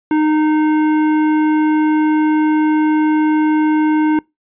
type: tone with hard clipping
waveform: sine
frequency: 307.8 Hz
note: D#4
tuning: 19 cents flat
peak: -13 dBFS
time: 0.11-4.19 s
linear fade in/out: 2 ms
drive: 12 dB
effects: noise-tail reverb RT60 0.2 s tail -25 dB re dry + resampled to 8000 Hz